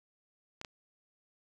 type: clicks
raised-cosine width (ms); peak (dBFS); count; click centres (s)
0.2; -24; 2; 0.614 / 0.648
effects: none